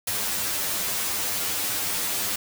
white noise with comb filter, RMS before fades -27 dBFS, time 0.07-2.36 s, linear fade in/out 5 ms, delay 10 ms, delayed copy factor +0.85, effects none

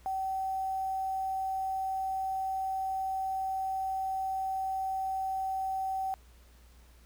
sine tone with quantisation, 766 Hz, G5, 40 cents flat, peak -30 dBFS, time 0.06-6.14 s, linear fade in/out 0 ms, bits 9, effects added 60 Hz sine -55 dBFS peak until 7.05 s + pink hiss -63 dBFS RMS until 7.05 s

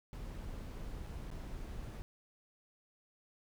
brown noise with dropouts, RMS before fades -44 dBFS, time 0.13-2.02 s, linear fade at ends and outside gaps 0 ms, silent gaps 1.067-1.071 / 1.303-1.314 s, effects none

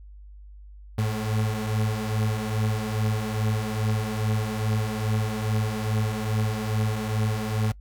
35% pulse beating tone pair, 106.7 / 109.1 Hz, G#2 / A2, +47 / -14 cents, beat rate 2.4 Hz, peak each -27 / -24 dBFS, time 0.98-7.72 s, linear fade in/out 5 ms, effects noise-tail reverb RT60 0.1 s tail -23 dB re dry + added 50 Hz sine -42 dBFS peak until 7.8 s

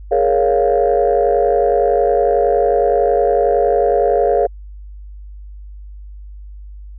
sine chord, Bb minor seventh, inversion third, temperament equal, 415.3 / 466.2 / 554.4 / 698.5 Hz, Ab4 / Bb4 / Db5 / F5, 0 / 0 / 0 / 0 cents, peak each -16 dBFS, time 0.11-4.47 s, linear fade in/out 10 ms, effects tanh soft clip ceiling -4 dBFS + added 50 Hz sine -31 dBFS peak until 6.98 s

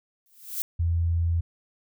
violet noise with exponential growth, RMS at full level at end -26 dBFS, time 0.26-0.62 s, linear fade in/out 0 ms, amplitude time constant 77 ms
sine tone, 84.3 Hz, E2, 39 cents sharp, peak -21 dBFS, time 0.79-1.41 s, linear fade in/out 10 ms
effects none

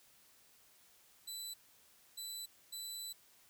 20% pulse tone bursts at uneven times, 3984 Hz, B7, 14 cents sharp, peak -37 dBFS, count 3, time 1.27-1.54 / 2.17-2.46 / 2.72-3.13 s, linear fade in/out 10 ms, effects white hiss -66 dBFS RMS until 3.49 s

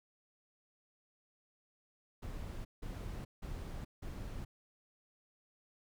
brown noise bursts, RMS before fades -43 dBFS, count 4, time 2.22-4.45 s, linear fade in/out 10 ms, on 430 ms, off 170 ms, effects none

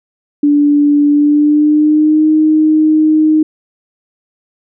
sine tone with pitch glide, 291.1 to 310.2 Hz, D4 to D#4, -15 to -5 cents, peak -6 dBFS, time 0.43-3.43 s, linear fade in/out 5 ms, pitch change +110 cents, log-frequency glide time 1.09-2.28 s, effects none

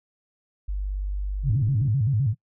sine tone, 49 Hz, G1, in tune, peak -25 dBFS, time 0.68-1.53 s, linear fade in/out 10 ms
sine tone with vibrato, 121.4 Hz, B2, 29 cents flat, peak -19 dBFS, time 1.43-2.35 s, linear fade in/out 50 ms, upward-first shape square, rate 7.8 Hz, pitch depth 230 cents each way
pink low-pass noise, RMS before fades -38 dBFS, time 1.49-1.91 s, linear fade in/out 10 ms, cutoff 330 Hz, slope 96 dB/octave
effects noise-tail reverb RT60 0.1 s tail -25 dB re dry

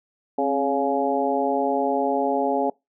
harmonic tone with a mistuned harmonic, 140 Hz, C#3, 18 cents sharp, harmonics 2 / 3 / 4 / 5 / 6, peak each -26 / -26 / -26 / -26 / -26 dBFS, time 0.38-2.7 s, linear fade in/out 5 ms, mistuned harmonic 2, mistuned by -64 cents, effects noise-tail reverb RT60 0.2 s tail -24 dB re dry

